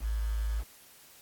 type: tone with quantisation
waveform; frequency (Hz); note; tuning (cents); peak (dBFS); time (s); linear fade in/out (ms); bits
sine; 54.2; A1; -25; -28; 0-0.64; 50; 8
effects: white hiss -56 dBFS RMS until 1.21 s + AAC 64 kbps